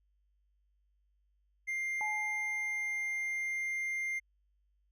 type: tone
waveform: triangle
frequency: 2100 Hz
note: C7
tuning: 6 cents sharp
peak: -31 dBFS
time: 1.67-4.2 s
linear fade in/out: 20 ms
type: tone with exponential decay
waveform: sine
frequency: 850 Hz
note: G#5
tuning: 40 cents sharp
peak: -35 dBFS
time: 2.01-3.72 s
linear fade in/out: 0 ms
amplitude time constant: 370 ms
effects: added 50 Hz sine -70 dBFS peak until 4.91 s